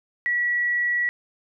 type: tone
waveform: sine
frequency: 1935 Hz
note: B6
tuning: 36 cents flat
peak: -20 dBFS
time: 0.26-1.09 s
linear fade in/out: 0 ms
effects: none